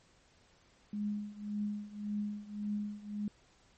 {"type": "tone with tremolo", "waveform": "sine", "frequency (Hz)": 207.7, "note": "G#3", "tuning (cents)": 0, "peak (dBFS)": -31, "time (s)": [0.93, 3.28], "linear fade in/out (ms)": 2, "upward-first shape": "triangle", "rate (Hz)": 1.8, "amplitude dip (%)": 90, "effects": ["pink hiss -66 dBFS RMS until 3.77 s", "MP3 32 kbps"]}